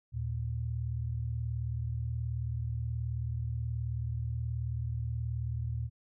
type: tone pair together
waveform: sine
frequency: 77.78 / 116.46 Hz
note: D#2 / A#2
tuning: 0 / -1 cents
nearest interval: perfect fifth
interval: 699 cents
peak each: -36 / -33 dBFS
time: 0.12-5.9 s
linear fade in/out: 50 ms
effects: none